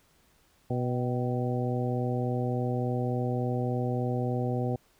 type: harmonic tone with a mistuned harmonic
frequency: 123.47 Hz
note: B2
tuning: in tune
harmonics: 1 / 2 / 3 / 4 / 5 / 6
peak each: -29 / -33 / -36 / -35 / -39 / -38 dBFS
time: 0.7-4.76 s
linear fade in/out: 5 ms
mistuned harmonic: 6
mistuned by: +59 cents
effects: pink hiss -65 dBFS RMS until 4.99 s